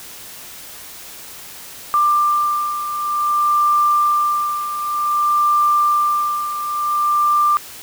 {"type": "beating tone pair", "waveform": "sine", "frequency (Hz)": [1187, 1187.54], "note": ["D6", "D6"], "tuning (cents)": [18, 19], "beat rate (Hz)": 0.54, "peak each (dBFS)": [-21, -15], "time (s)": [1.94, 7.57], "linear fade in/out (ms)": 0, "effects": ["white hiss -36 dBFS RMS until 7.82 s"]}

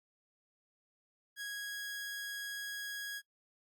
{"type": "tone", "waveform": "sawtooth", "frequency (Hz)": 1653, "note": "G#6", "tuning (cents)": -9, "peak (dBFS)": -36, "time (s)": [1.36, 3.22], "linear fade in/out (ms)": 50, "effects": ["noise-tail reverb RT60 0.1 s tail -20 dB re dry", "Opus 48 kbps"]}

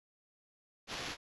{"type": "noise with sample-and-hold", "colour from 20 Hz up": "blue", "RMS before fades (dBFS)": -41, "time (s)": [0.87, 1.17], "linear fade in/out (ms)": 50, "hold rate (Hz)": 8820, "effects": ["resampled to 24000 Hz"]}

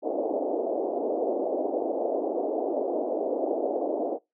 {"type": "band-pass noise", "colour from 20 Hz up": "white", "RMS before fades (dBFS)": -28, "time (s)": [0.02, 4.19], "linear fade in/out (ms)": 50, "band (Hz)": [280, 690], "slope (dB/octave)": 48, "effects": ["noise-tail reverb RT60 0.2 s tail -23 dB re dry"]}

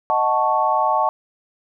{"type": "chord", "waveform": "sine", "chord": "D# half-diminished seventh", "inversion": "none", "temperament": "equal", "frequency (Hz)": [622.3, 740, 880, 1108.7], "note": ["D#5", "F#5", "A5", "C#6"], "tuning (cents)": [0, 0, 0, 0], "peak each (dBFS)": [-23, -22, -19, -21], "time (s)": [0.1, 1.09], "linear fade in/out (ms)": 0, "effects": []}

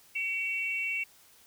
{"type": "tone pair together", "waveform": "sine", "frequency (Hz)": [2262, 2708], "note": ["C#7", "E7"], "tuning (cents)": [34, 46], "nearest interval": "minor third", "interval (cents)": 312, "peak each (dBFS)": [-32, -31], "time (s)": [0.15, 1.04], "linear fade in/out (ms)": 10, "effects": ["tanh soft clip ceiling -21 dBFS", "white hiss -59 dBFS RMS until 1.46 s"]}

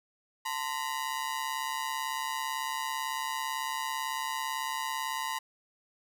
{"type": "ring-modulated tone", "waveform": "sawtooth", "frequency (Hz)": 964, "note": "B5", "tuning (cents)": -42, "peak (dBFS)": -25, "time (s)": [0.45, 5.39], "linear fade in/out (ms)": 10, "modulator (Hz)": 69, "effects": []}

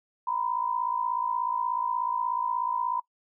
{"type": "tone pair together", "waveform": "sine", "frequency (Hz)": [952.4, 1009], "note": ["A#5", "B5"], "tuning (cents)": [37, 37], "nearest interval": "minor second", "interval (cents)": 100, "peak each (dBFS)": [-28, -29], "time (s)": [0.27, 3], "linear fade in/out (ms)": 5, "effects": ["noise-tail reverb RT60 0.1 s tail -21 dB re dry"]}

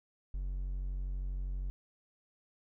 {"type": "tone", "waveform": "triangle", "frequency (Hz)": 46.25, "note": "F#1", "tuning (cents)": 0, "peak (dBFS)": -32, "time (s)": [0.34, 1.7], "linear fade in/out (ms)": 0, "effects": []}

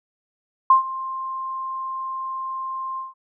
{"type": "tone with ADSR envelope", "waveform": "sine", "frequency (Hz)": 1054, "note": "C6", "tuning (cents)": 12, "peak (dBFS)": -8, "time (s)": [0.7, 3.14], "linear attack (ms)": 4, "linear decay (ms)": 120, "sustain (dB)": -18, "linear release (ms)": 160, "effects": []}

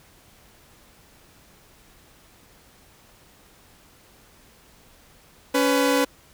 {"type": "tone pair together", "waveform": "sawtooth", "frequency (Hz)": [280.2, 499.3], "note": ["C#4", "B4"], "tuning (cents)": [19, 19], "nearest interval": "minor seventh", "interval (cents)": 1000, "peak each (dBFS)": -17, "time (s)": [5.54, 6.05], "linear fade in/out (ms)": 10, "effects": ["pink hiss -54 dBFS RMS until 6.33 s"]}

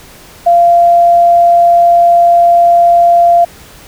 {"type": "tone", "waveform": "sine", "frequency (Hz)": 690, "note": "F5", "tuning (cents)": -21, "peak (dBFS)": -3, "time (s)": [0.46, 3.45], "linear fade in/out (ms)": 10, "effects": ["pink hiss -36 dBFS RMS until 3.87 s"]}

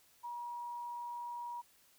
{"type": "tone", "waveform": "sine", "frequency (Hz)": 957, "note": "A#5", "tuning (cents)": 45, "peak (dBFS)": -40, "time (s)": [0.23, 1.62], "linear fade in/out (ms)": 20, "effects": ["white hiss -67 dBFS RMS until 1.98 s"]}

